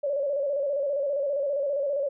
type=tone with vibrato; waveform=sine; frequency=564 Hz; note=C#5; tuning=30 cents sharp; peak=-24 dBFS; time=0.03-2.09 s; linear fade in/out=10 ms; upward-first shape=square; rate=15 Hz; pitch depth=59 cents each way; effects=none